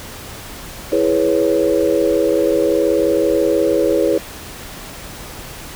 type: chord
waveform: sine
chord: C# minor seventh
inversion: first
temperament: equal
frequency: 329.6 / 415.3 / 493.9 / 554.4 Hz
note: E4 / G#4 / B4 / C#5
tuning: 0 / 0 / 0 / 0 cents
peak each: -18 dBFS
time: 0.92-4.18 s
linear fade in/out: 5 ms
effects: pink hiss -33 dBFS RMS until 5.75 s